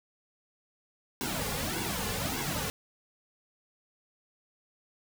pink noise with flanger, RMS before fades -33 dBFS, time 1.21-2.7 s, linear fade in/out 0 ms, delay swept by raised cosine 1.6 to 3.2 ms, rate 1.7 Hz, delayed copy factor -0.85, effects none

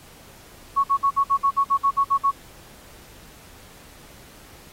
sine tone bursts, 1108.7 Hz, C#6, in tune, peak -15 dBFS, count 12, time 0.76-2.314 s, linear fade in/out 20 ms, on 80 ms, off 54 ms, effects pink hiss -48 dBFS RMS until 4.72 s + AAC 48 kbps

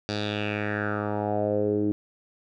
10% pulse tone with low-pass filter sweep, 104.4 Hz, G#2, 10 cents sharp, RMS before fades -27 dBFS, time 0.09-1.92 s, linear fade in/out 0 ms, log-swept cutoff 4700 to 310 Hz, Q 4.1, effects none

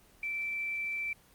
sine tone with quantisation, 2333 Hz, D7, 12 cents flat, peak -32 dBFS, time 0.23-1.13 s, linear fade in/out 2 ms, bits 10, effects pink hiss -61 dBFS RMS until 1.34 s + Opus 24 kbps

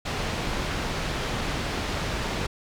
pink low-pass noise, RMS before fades -29 dBFS, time 0.05-2.47 s, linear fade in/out 10 ms, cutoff 4700 Hz, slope 12 dB/octave, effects none

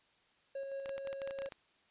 triangle tone with tremolo, 547 Hz, C#5, 23 cents flat, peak -36 dBFS, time 0.55-1.49 s, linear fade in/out 5 ms, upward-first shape square, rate 6 Hz, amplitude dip 30%
clicks, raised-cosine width 0.3 ms, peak -30 dBFS, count 12, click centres 0.859 / 0.893 / 0.98 / 1.073 / 1.129 / 1.218 / 1.275 / 1.309 / 1.388 / 1.42 / 1.46 / 1.522 s
effects white hiss -70 dBFS RMS until 1.9 s + resampled to 8000 Hz

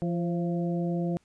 harmonic tone with a mistuned harmonic, 171.6 Hz, F3, 30 cents flat, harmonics 1 / 2 / 3 / 4, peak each -27 / -33 / -37 / -39 dBFS, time 0.02-1.17 s, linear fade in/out 0 ms, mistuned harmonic 3, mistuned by +47 cents, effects pink hiss -68 dBFS RMS until 1.24 s + resampled to 22050 Hz

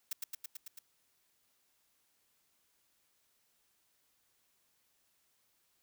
blue noise with echo, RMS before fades -36 dBFS, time 0.11-0.13 s, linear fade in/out 5 ms, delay 110 ms, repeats 6, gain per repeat -2 dB, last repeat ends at 0.79 s, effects white hiss -75 dBFS RMS until 5.82 s

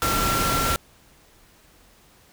sine tone in noise, 1360 Hz, F6, 46 cents flat, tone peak -24 dBFS, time 0.02-0.76 s, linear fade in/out 0 ms, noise pink, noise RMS -24 dBFS, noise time 0.02-0.76 s, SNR -3 dB, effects pink hiss -55 dBFS RMS until 2.32 s

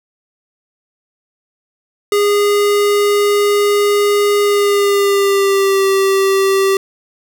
square tone with pitch glide, 410 to 388.6 Hz, G#4 to G4, -22 to -15 cents, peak -11 dBFS, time 2.12-6.77 s, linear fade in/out 2 ms, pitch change -93 cents, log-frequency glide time 4.42-5.86 s, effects none

